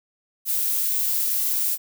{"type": "noise", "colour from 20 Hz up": "violet", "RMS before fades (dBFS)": -23, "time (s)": [0.45, 1.78], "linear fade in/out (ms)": 50, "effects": []}